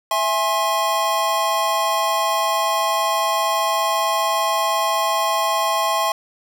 square chord, E augmented, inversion none, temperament equal with one note detuned, 659.3 / 830.6 / 1065.4 Hz, E5 / G#5 / B#5, 0 / 0 / +31 cents, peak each -24 / -24 / -21 dBFS, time 0.11-6.12 s, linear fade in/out 2 ms, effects none

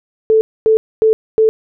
sine tone bursts, 440 Hz, A4, in tune, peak -7 dBFS, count 4, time 0.3-1.49 s, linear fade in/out 0 ms, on 110 ms, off 250 ms, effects none

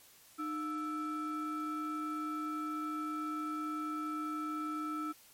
triangle ring-modulated tone, 507 Hz, B4, 45 cents sharp, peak -30 dBFS, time 0.38-5.13 s, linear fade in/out 20 ms, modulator 812 Hz, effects white hiss -60 dBFS RMS until 5.33 s + MP3 64 kbps

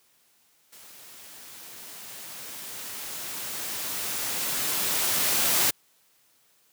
white noise with level ramp, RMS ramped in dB -49 to -22 dBFS, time 0.72-5.71 s, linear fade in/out 10 ms, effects white hiss -64 dBFS RMS until 6.72 s + high-pass 100 Hz 12 dB/octave

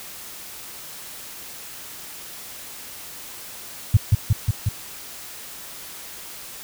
sine tone with echo, 104.3 Hz, G#2, 8 cents sharp, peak -8 dBFS, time 3.94-3.97 s, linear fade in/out 5 ms, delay 180 ms, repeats 4, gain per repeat -2 dB, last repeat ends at 4.69 s, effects white hiss -38 dBFS RMS until 6.63 s

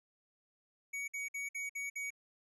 square tone bursts, 2249 Hz, C#7, 24 cents sharp, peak -38 dBFS, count 6, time 0.93-2.105 s, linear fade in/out 10 ms, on 150 ms, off 55 ms, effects resampled to 24000 Hz

